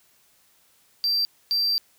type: tone bursts at uneven times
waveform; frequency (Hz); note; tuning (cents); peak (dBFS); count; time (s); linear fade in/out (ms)
triangle; 4699; D8; 0; -19; 2; 1.04-1.25 / 1.51-1.78; 0
effects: white hiss -61 dBFS RMS until 1.98 s